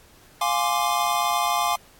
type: chord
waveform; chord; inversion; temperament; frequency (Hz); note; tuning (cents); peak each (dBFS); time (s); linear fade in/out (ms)
square; D half-diminished seventh; first; equal with one note detuned; 702.5 / 830.6 / 1046.5 / 1174.7; F5 / Ab5 / C6 / D6; +10 / 0 / 0 / 0; -27; 0.41-1.76; 5
effects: pink hiss -53 dBFS RMS until 1.99 s + AAC 64 kbps